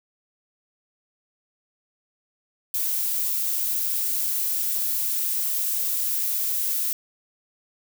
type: noise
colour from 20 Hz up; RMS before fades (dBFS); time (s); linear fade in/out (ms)
violet; -25; 2.74-6.93; 2
effects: none